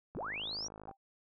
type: linear sweep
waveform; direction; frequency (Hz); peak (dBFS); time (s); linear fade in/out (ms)
sine; up; 33.81 to 5920; -37; 0.15-0.68; 10
type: click train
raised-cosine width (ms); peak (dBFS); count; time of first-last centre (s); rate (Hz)
1; -35; 41; 0.15-0.912; 52.5
type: tone with exponential decay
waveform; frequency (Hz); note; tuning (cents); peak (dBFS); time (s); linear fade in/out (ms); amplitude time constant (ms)
sine; 784; G5; 0; -39; 0.88-0.97; 2; 19
effects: none